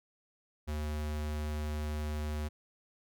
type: tone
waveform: square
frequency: 75.5 Hz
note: D2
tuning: 48 cents sharp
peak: -34 dBFS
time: 0.67-2.49 s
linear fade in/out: 20 ms
effects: none